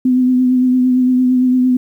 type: tone with vibrato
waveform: sine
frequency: 253.3 Hz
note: B3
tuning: 44 cents sharp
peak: -9 dBFS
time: 0.05-1.77 s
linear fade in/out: 5 ms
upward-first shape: triangle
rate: 8.8 Hz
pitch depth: 29 cents each way
effects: 8-bit